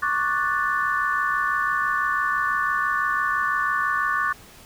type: chord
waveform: sine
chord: D major seventh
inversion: third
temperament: equal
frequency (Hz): 1108.7 / 1174.7 / 1480 / 1760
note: C#6 / D6 / F#6 / A6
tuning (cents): 0 / 0 / 0 / 0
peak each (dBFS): -26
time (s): 0.02-4.33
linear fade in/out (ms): 10
effects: pink hiss -47 dBFS RMS until 4.65 s